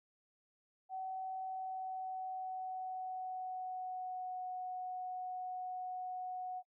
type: tone with pitch glide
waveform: sine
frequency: 756 to 736.2 Hz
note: F#5 to F#5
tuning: +37 to -9 cents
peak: -39 dBFS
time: 0.89-6.63 s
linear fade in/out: 50 ms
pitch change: -46 cents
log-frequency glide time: 1.43-4.46 s
effects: noise-tail reverb RT60 0.1 s tail -22 dB re dry